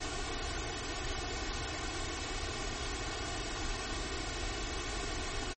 pink noise with comb filter, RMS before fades -37 dBFS, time 0-5.54 s, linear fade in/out 20 ms, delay 2.7 ms, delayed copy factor +0.8, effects MP3 32 kbps

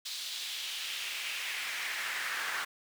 brown noise with high-pass filter sweep, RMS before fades -37 dBFS, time 0.05-2.65 s, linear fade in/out 10 ms, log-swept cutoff 4000 to 1500 Hz, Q 2.1, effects none

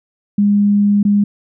sine tone with dropouts, 204.1 Hz, G#3, 30 cents flat, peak -9 dBFS, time 0.38-1.24 s, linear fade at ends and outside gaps 5 ms, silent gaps 1.03-1.05 s, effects none

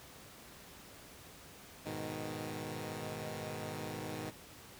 10% pulse chord, G# minor, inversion none, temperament equal, 103.83 / 123.47 / 155.56 Hz, G#2 / B2 / D#3, 0 / 0 / 0 cents, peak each -36 / -37 / -35 dBFS, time 1.85-4.31 s, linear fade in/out 20 ms, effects pink hiss -54 dBFS RMS until 4.79 s + high-pass 60 Hz 12 dB/octave

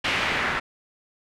white noise with low-pass filter sweep, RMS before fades -25 dBFS, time 0.04-0.6 s, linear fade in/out 10 ms, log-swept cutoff 2700 to 1700 Hz, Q 1.8, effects none

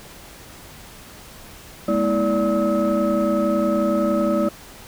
sine tone cluster, 207.6 / 238.5 / 324.8 / 581 / 1284 Hz, G#3 / A#3 / E4 / D5 / E6, 0 / +40 / -26 / -19 / -46 cents, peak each -21 / -24 / -22 / -20 / -27 dBFS, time 1.88-4.49 s, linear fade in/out 5 ms, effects tanh soft clip ceiling -11 dBFS + pink hiss -42 dBFS RMS until 4.87 s

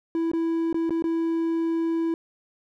triangle tone with dropouts, 329.9 Hz, E4, 1 cent sharp, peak -20 dBFS, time 0.15-2.14 s, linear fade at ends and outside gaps 1 ms, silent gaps 0.316-0.334 / 0.728-0.744 / 0.895-0.906 / 1.023-1.041 s, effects none

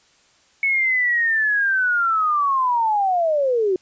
sine linear sweep, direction down, 2213 to 357.4 Hz, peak -16 dBFS, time 0.63-3.76 s, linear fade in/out 2 ms, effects white hiss -57 dBFS RMS until 3.81 s + resampled to 16000 Hz

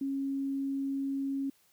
sine tone, 273.8 Hz, C#4, 21 cents flat, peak -30 dBFS, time 0.01-1.5 s, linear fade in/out 5 ms, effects white hiss -67 dBFS RMS until 1.72 s

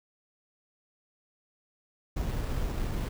brown noise with sample-and-hold, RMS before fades -31 dBFS, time 2.16-3.09 s, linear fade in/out 10 ms, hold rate 6300 Hz, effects none

